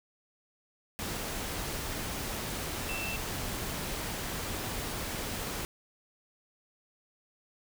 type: tone in noise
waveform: sine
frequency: 2675 Hz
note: E7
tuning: 25 cents sharp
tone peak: -36 dBFS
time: 2.89-3.16 s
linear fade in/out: 0 ms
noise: pink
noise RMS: -36 dBFS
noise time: 0.99-5.65 s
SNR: -3 dB
effects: none